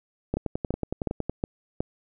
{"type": "two click trains", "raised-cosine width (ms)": 2, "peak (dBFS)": [-12, -14], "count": [5, 11], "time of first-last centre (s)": [[0.34, 1.805], [0.37, 1.296]], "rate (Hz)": [2.73, 10.8], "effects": []}